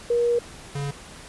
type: tone pair in turn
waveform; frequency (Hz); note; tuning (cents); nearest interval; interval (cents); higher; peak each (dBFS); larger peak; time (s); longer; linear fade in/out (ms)
sine / square; 476.2 / 141.58; A#4 / C#3; +37 / +37; octave + major sixth; 2100; first; -18 / -27; first; 0.1-0.39 / 0.75-0.91; first; 5
effects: pink hiss -43 dBFS RMS until 1.28 s + resampled to 24000 Hz